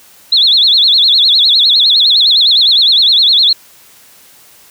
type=tone with vibrato; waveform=sine; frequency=3800 Hz; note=A#7; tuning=33 cents sharp; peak=-5 dBFS; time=0.32-3.53 s; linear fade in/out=5 ms; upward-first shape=sine; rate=9.8 Hz; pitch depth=220 cents each way; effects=white hiss -42 dBFS RMS until 4.7 s + high-pass 60 Hz 12 dB/octave